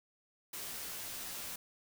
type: noise with comb filter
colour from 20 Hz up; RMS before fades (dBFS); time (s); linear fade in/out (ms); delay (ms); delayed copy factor
white; -43; 0.53-1.56; 5; 14; -0.55
effects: none